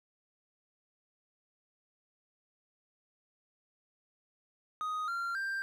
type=tone with pitch steps; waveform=triangle; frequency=1248 / 1381 / 1580 Hz; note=D#6 / F6 / G6; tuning=+5 / -20 / +13 cents; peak=-31 dBFS; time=4.81-5.62 s; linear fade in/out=0 ms; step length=270 ms; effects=none